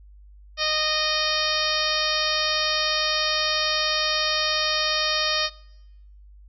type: harmonic tone with a mistuned harmonic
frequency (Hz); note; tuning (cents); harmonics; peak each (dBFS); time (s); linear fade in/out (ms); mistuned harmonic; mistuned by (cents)
617; D#5; -15; 1 / 2 / 3 / 4 / 5 / 6 / 7 / 8 / 9; -30 / -30 / -30 / -30 / -30 / -30 / -30 / -30 / -30; 0.57-5.5; 50; 7; +24
effects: noise-tail reverb RT60 0.9 s tail -23 dB re dry + added 50 Hz sine -45 dBFS peak until 6.48 s